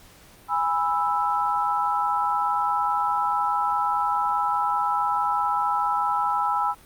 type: chord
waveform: sine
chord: E major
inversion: first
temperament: just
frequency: 824.1 / 988.9 / 1318.5 Hz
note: G#5 / B5 / E6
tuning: -14 / +2 / 0 cents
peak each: -25 dBFS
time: 0.48-6.75 s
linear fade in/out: 50 ms
effects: pink hiss -51 dBFS RMS until 6.85 s + Opus 48 kbps

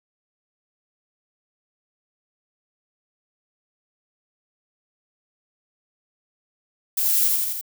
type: noise with echo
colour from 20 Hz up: violet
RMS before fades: -22 dBFS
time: 6.97-7.28 s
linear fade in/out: 5 ms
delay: 83 ms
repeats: 4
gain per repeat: -2 dB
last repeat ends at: 7.612 s
effects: none

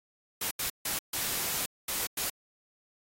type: noise bursts at uneven times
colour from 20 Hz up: white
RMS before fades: -32 dBFS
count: 6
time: 0.41-0.51 / 0.59-0.7 / 0.85-0.99 / 1.13-1.66 / 1.88-2.07 / 2.17-2.3 s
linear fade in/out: 5 ms
effects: AAC 48 kbps

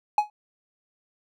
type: tone with exponential decay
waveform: triangle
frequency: 840 Hz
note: G#5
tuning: 19 cents sharp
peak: -11 dBFS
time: 0.18-0.3 s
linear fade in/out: 2 ms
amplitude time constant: 24 ms
effects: none

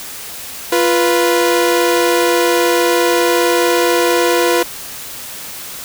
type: tone pair together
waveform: sawtooth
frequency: 347.1 / 490.9 Hz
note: F4 / B4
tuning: -11 / -10 cents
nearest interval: tritone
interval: 601 cents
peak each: -10 dBFS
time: 0.72-4.63 s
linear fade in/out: 5 ms
effects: white hiss -29 dBFS RMS until 5.84 s

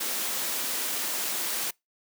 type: high-pass noise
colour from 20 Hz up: white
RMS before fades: -30 dBFS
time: 0-1.71 s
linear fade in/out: 10 ms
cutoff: 200 Hz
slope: 24 dB/octave
effects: noise-tail reverb RT60 0.2 s tail -26 dB re dry

